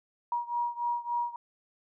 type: beating tone pair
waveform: sine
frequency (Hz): 953 / 956.5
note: A#5 / A#5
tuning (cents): +38 / +44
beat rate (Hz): 3.5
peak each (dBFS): -31 / -33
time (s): 0.32-1.36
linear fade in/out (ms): 2
effects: none